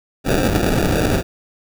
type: noise with sample-and-hold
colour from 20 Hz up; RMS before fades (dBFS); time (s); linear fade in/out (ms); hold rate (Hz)
violet; -17; 0.24-1.23; 50; 1050
effects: none